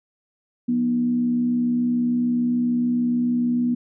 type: tone with frequency modulation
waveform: sine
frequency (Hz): 242.4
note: B3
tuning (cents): -32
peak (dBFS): -18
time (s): 0.68-3.75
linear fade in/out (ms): 10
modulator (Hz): 66.8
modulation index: 0.34
effects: none